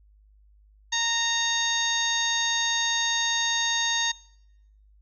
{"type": "harmonic tone", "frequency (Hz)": 925, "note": "A#5", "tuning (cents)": -14, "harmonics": [1, 2, 3, 4, 5, 6, 7], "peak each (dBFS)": [-33, -29, -37, -27, -35, -39, -29], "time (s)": [0.92, 4.12], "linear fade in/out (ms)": 10, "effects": ["noise-tail reverb RT60 0.9 s tail -26 dB re dry", "added 51 Hz sine -54 dBFS peak until 5.01 s"]}